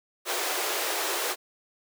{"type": "high-pass noise", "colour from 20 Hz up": "pink", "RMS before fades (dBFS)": -29, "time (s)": [0.25, 1.36], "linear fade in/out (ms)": 50, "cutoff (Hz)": 360, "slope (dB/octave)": 48, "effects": []}